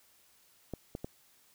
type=clicks; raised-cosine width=2 ms; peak=-24 dBFS; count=3; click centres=0.737 / 0.951 / 1.045 s; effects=white hiss -65 dBFS RMS until 1.54 s